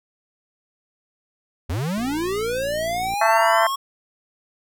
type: linear sweep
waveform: square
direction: up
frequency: 72.1 to 1111 Hz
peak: -23 dBFS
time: 1.69-3.76 s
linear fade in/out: 10 ms
type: click train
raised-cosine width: 3 ms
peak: -25 dBFS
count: 68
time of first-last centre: 1.98-3.137 s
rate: 57.9 Hz
type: harmonic tone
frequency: 223.8 Hz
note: A3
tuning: 30 cents sharp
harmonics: 3 / 4 / 5 / 6 / 7 / 8 / 9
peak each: -19 / -21 / -23 / -25 / -26 / -27 / -28 dBFS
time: 3.21-3.67 s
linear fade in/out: 5 ms
effects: none